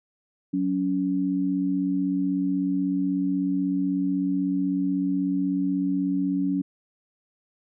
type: tone pair together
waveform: sine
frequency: 185 / 281.2 Hz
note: F#3 / C#4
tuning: 0 / +25 cents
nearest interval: perfect fifth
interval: 725 cents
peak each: -27 / -23 dBFS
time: 0.53-6.62 s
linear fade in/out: 10 ms
effects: none